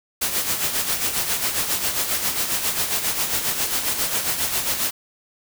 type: noise with tremolo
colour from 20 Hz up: white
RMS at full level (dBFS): -21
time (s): 0.21-4.91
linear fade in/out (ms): 10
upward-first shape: sine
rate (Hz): 7.4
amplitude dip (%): 55
effects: none